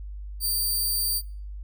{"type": "tone", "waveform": "10% pulse", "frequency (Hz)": 4646, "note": "D8", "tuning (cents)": -20, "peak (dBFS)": -17, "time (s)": [0.4, 1.22], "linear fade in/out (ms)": 50, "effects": ["noise-tail reverb RT60 0.4 s tail -19 dB re dry", "added 50 Hz sine -34 dBFS peak until 1.63 s"]}